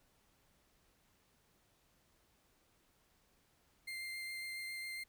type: tone with vibrato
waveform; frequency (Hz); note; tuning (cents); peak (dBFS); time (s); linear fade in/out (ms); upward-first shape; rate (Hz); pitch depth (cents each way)
35% pulse; 2097; C7; +3; -40; 3.87-5.04; 10; triangle; 7.3; 11
effects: pink hiss -73 dBFS RMS until 5.08 s